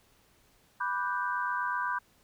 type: chord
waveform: sine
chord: G major seventh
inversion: first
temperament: equal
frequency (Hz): 987.8 / 1174.7 / 1480 / 1568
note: B5 / D6 / F#6 / G6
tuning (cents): 0 / 0 / 0 / 0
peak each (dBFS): -32 / -36 / -38 / -34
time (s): 0.8-1.99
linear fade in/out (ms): 10
effects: pink hiss -65 dBFS RMS until 2.23 s